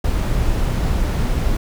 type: noise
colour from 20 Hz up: brown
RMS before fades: -18 dBFS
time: 0.04-1.57 s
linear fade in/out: 5 ms
effects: none